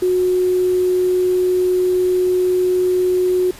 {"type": "tone with quantisation", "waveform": "sine", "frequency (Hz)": 365.2, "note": "F#4", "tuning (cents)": -23, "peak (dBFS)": -13, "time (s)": [0.02, 3.51], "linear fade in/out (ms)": 5, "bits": 6, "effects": ["pink hiss -39 dBFS RMS until 3.59 s", "resampled to 32000 Hz"]}